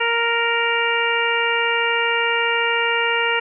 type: harmonic tone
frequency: 466.2 Hz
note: A#4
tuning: in tune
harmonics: 1 / 2 / 3 / 4 / 5 / 6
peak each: -24 / -24 / -24 / -24 / -24 / -24 dBFS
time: 0-3.4 s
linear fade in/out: 10 ms
effects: none